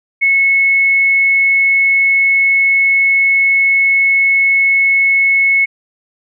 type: tone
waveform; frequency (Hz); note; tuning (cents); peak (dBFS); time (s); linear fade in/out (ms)
sine; 2194; C#7; -18; -8; 0.21-5.66; 20
effects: none